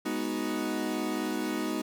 40% pulse chord, G# minor seventh, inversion none, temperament equal, 207.7 / 246.9 / 311.1 / 370 Hz, G#3 / B3 / D#4 / F#4, 0 / 0 / 0 / 0 cents, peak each -36 / -34 / -32 / -36 dBFS, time 0.05-1.82 s, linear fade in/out 10 ms, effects none

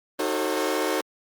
sawtooth chord, D# diminished seventh, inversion none, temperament just, 311.1 / 373.4 / 448 / 537.6 Hz, D#4 / F#4 / A4 / C5, 0 / +16 / +31 / +47 cents, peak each -25 dBFS, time 0.19-1.01 s, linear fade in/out 5 ms, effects Opus 24 kbps

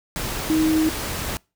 sine tone in noise, 315.2 Hz, D#4, 23 cents sharp, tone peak -16 dBFS, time 0.5-0.89 s, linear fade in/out 0 ms, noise pink, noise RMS -28 dBFS, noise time 0.16-1.37 s, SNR +9 dB, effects noise-tail reverb RT60 0.3 s tail -26 dB re dry

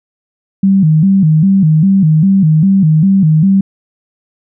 sine tone with vibrato, 174.2 Hz, F3, 4 cents flat, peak -5 dBFS, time 0.63-3.61 s, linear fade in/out 5 ms, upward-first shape square, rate 2.5 Hz, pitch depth 190 cents each way, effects none

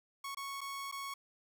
sawtooth tone with dropouts, 1106 Hz, C#6, 4 cents flat, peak -36 dBFS, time 0.24-1.14 s, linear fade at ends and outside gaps 5 ms, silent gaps 0.348-0.37 / 0.608-0.613 / 0.915-0.923 s, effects none

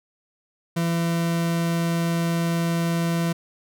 40% pulse tone, 168.2 Hz, E3, 35 cents sharp, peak -20 dBFS, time 0.76-3.33 s, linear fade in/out 10 ms, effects none

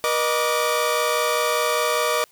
sawtooth tone cluster, 480.3 / 614 / 1163 Hz, B4 / D#5 / D6, -48 / -23 / -17 cents, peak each -20 dBFS, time 0.04-2.24 s, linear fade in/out 0 ms, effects white hiss -56 dBFS RMS until 2.31 s

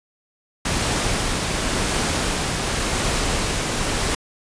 pink noise with tremolo, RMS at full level -21 dBFS, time 0.65-4.15 s, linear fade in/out 5 ms, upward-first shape triangle, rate 0.91 Hz, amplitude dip 25%, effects resampled to 22050 Hz

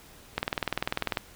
click train, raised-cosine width 0.3 ms, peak -10 dBFS, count 17, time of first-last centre 0.38-1.172 s, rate 20.2 Hz, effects pink hiss -52 dBFS RMS until 1.35 s

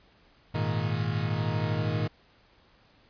40% pulse chord, Ab suspended second, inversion none, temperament equal, 103.83 / 116.54 / 155.56 Hz, Ab2 / Bb2 / Eb3, 0 / 0 / 0 cents, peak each -30 dBFS, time 0.54-2.08 s, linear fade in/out 10 ms, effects pink hiss -61 dBFS RMS until 3.09 s + resampled to 11025 Hz

